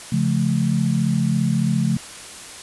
sine chord, Db augmented, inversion none, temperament just, 138.59 / 173.24 / 216.5 Hz, Db3 / F3 / A3, 0 / -14 / -28 cents, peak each -21 dBFS, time 0.12-1.97 s, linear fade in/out 5 ms, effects white hiss -37 dBFS RMS until 2.62 s + resampled to 24000 Hz

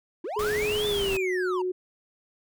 triangle linear two-way sweep, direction up then down, 293.7 to 3587 to 883 Hz, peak -28 dBFS, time 0.24-1.62 s, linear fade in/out 5 ms, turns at 0.88 s
sine tone with pitch glide, 420.9 to 366.4 Hz, G#4 to F#4, +23 to -17 cents, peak -25 dBFS, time 0.36-1.72 s, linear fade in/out 10 ms, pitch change -240 cents, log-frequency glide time 0.84-1.3 s
pink noise, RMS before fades -35 dBFS, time 0.39-1.17 s, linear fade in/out 2 ms
effects none

